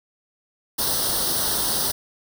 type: noise with comb filter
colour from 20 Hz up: white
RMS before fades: -23 dBFS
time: 0.78-1.92 s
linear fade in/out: 10 ms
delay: 0.21 ms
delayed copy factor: +0.85
effects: none